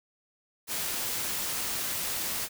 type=noise; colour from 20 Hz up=white; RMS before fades=-32 dBFS; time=0.67-2.49 s; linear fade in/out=50 ms; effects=none